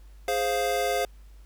square chord, F minor, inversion first, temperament equal, 415.3 / 523.3 / 698.5 Hz, Ab4 / C5 / F5, 0 / 0 / 0 cents, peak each -31 / -29 / -28 dBFS, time 0.28-1.05 s, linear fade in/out 2 ms, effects added 50 Hz sine -46 dBFS peak until 1.45 s + pink hiss -63 dBFS RMS until 1.45 s

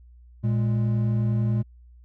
triangle tone pair together, 116.54 / 207.7 Hz, A#2 / G#3, 0 / 0 cents, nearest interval minor seventh, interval 1000 cents, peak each -19 / -26 dBFS, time 0.43-1.63 s, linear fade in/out 20 ms, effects added 60 Hz sine -47 dBFS peak until 2.04 s

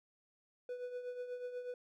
triangle tone with tremolo, 494.3 Hz, B4, 1 cent sharp, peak -36 dBFS, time 0.69-1.74 s, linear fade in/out 2 ms, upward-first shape triangle, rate 8.2 Hz, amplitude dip 65%, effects none

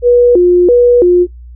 sine tone with vibrato, 415.3 Hz, G#4, in tune, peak -3 dBFS, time 0.02-1.27 s, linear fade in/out 50 ms, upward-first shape square, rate 1.5 Hz, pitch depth 270 cents each way, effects noise-tail reverb RT60 0.1 s tail -17 dB re dry + added 60 Hz sine -29 dBFS peak until 1.55 s

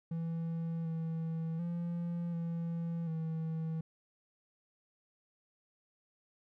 triangle tone with pitch steps, 165.4 / 162.9 / 171.5 / 167.8 / 161.1 Hz, E3 / E3 / F3 / E3 / E3, +6 / -20 / -31 / +31 / -39 cents, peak -32 dBFS, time 0.11-3.81 s, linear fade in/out 5 ms, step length 740 ms, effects none

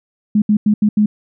sine tone bursts at uneven times, 210.3 Hz, G#3, 22 cents sharp, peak -9 dBFS, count 5, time 0.35-0.42 / 0.49-0.57 / 0.66-0.74 / 0.82-0.89 / 0.97-1.06 s, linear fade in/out 5 ms, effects none

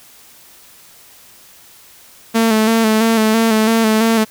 sawtooth tone with vibrato, 222.2 Hz, A3, 17 cents sharp, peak -7 dBFS, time 2.34-4.25 s, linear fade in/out 20 ms, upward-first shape square, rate 3 Hz, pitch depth 34 cents each way, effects white hiss -44 dBFS RMS until 4.3 s

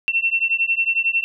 sine beating tone pair, 2700 / 2711 Hz, E7 / E7, +41 / +48 cents, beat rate 11 Hz, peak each -20 dBFS, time 0.08-1.24 s, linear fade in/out 0 ms, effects none

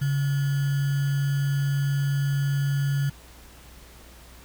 sine tone with sample-and-hold, 140 Hz, C#3, 18 cents sharp, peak -21 dBFS, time 0.01-3.1 s, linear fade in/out 10 ms, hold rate 1575 Hz, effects added 60 Hz sine -49 dBFS peak until 4.44 s + pink hiss -50 dBFS RMS until 4.44 s

